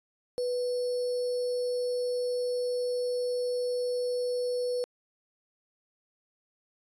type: tone with sample-and-hold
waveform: sine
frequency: 493.9 Hz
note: B4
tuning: in tune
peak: -27 dBFS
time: 0.38-4.84 s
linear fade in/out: 0 ms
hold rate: 4900 Hz
effects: resampled to 22050 Hz